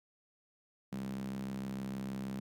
sawtooth tone with high-pass filter, 66.4 Hz, C2, 26 cents sharp, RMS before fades -40 dBFS, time 0.92-2.4 s, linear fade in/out 5 ms, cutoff 180 Hz, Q 6.7, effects none

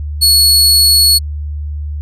sawtooth tone, 4373 Hz, C#8, 24 cents flat, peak -3 dBFS, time 0.21-1.19 s, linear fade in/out 20 ms, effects added 74 Hz sine -18 dBFS peak until 2.01 s + resampled to 32000 Hz

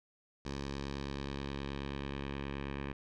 10% pulse tone with low-pass filter sweep, 69.4 Hz, C#2, 3 cents sharp, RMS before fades -40 dBFS, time 0.45-2.93 s, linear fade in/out 5 ms, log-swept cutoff 5300 to 2500 Hz, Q 1.7, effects none

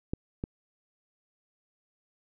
clicks, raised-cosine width 3 ms, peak -17 / -19 dBFS, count 2, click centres 0.135 / 0.439 s, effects none

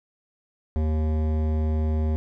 sine tone with hard clipping, 77.78 Hz, D#2, in tune, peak -23 dBFS, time 0.76-2.16 s, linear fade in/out 0 ms, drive 15 dB, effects none

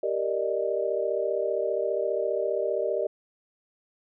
sine chord, Eb major seventh, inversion first, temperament equal, 392 / 466.2 / 587.3 / 622.3 Hz, G4 / Bb4 / D5 / Eb5, 0 / 0 / 0 / 0 cents, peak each -30 dBFS, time 0.03-3.07 s, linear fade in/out 5 ms, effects none

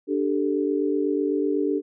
sine chord, D suspended fourth, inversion none, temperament equal, 293.7 / 392 / 440 Hz, D4 / G4 / A4, 0 / 0 / 0 cents, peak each -24 / -25 / -27 dBFS, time 0.07-1.82 s, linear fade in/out 50 ms, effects none

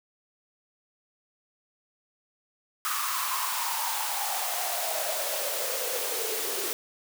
white noise with high-pass filter sweep, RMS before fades -30 dBFS, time 2.85-6.73 s, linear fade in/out 0 ms, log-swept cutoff 1200 to 390 Hz, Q 7.1, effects none

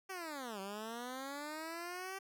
10% pulse linear two-way sweep, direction down then up, 390 to 190 to 390 Hz, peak -34 dBFS, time 0.09-2.19 s, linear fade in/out 10 ms, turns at 0.6 s, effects none

